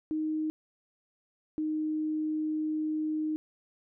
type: tone pair in turn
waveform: sine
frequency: 311.1 / 309.5 Hz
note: D#4 / D#4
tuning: 0 / -9 cents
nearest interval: unison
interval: 9 cents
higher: first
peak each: -28 dBFS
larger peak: neither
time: 0.11-0.5 / 1.58-3.36 s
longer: second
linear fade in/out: 0 ms
effects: none